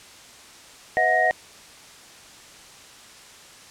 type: tone cluster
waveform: sine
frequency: 497.9 / 638 / 729 / 1876 Hz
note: B4 / D#5 / F#5 / A#6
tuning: +14 / +43 / -26 / +11 cents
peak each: -30 / -23 / -21 / -21 dBFS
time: 0.97-1.31 s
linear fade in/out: 0 ms
effects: white hiss -46 dBFS RMS until 3.7 s + low-pass 8000 Hz 12 dB/octave